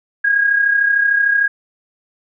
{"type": "tone with amplitude modulation", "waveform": "sine", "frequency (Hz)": 1637, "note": "G#6", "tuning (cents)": -25, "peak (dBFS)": -9, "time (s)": [0.24, 1.48], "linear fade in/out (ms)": 10, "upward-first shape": "sine", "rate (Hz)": 33.3, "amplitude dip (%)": 55, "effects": []}